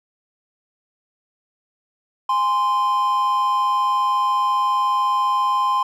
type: tone pair together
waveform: triangle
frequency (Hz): 825 / 1039.4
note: G#5 / C6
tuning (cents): -12 / -12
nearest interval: major third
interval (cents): 400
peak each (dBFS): -23 / -15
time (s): 2.29-5.83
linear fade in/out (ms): 5
effects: none